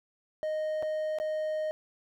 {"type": "tone with dropouts", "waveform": "triangle", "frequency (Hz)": 620, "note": "D#5", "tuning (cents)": -6, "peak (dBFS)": -27, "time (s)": [0.43, 1.71], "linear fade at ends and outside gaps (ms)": 0, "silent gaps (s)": [[0.825, 0.83], [1.186, 1.2]], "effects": []}